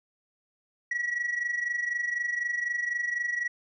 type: tone with amplitude modulation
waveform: sine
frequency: 1926 Hz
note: B6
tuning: 44 cents flat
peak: -22 dBFS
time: 0.91-3.48 s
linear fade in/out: 5 ms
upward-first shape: sine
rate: 24 Hz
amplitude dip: 75%
effects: tanh soft clip ceiling -24 dBFS